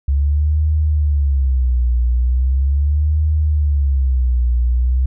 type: tone with vibrato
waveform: sine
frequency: 68.1 Hz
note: C#2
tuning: 30 cents flat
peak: -12 dBFS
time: 0.08-5.06 s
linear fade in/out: 5 ms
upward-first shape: sine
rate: 0.39 Hz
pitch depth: 210 cents each way
effects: none